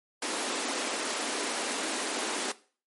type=high-pass noise; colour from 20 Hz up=pink; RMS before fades=-32 dBFS; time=0.22-2.52 s; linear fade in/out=5 ms; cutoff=240 Hz; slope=48 dB/octave; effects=noise-tail reverb RT60 0.4 s tail -18 dB re dry + MP3 48 kbps